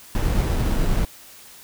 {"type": "noise with sample-and-hold", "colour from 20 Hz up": "brown", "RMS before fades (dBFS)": -20, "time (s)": [0.15, 1.05], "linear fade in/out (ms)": 2, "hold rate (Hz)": 4410, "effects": ["white hiss -45 dBFS RMS until 1.63 s"]}